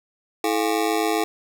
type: ring-modulated tone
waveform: 25% pulse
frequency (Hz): 379.9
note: F#4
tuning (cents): +46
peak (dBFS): -13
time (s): 0.44-1.24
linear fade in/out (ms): 0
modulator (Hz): 53.8
effects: none